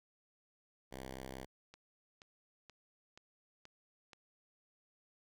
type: tone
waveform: 5% pulse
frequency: 65.4 Hz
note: C2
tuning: in tune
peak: -34 dBFS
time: 0.91-1.46 s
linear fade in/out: 20 ms
type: click train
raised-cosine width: 0.2 ms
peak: -37 dBFS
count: 6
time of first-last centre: 1.74-4.132 s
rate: 2.09 Hz
effects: none